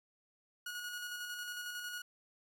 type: tone with tremolo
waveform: sawtooth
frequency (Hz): 1451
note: F#6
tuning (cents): -34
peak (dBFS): -36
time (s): 0.66-2.02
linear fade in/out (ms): 5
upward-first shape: square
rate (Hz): 11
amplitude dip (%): 30
effects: none